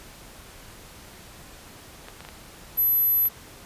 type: clicks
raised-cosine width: 0.3 ms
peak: -24 dBFS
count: 5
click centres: 2.085 / 2.206 / 2.25 / 2.288 / 3.255 s
type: tone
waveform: sine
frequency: 12000 Hz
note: F#9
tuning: 23 cents sharp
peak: -18 dBFS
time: 2.77-3.29 s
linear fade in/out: 20 ms
effects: pink hiss -46 dBFS RMS until 3.65 s + resampled to 32000 Hz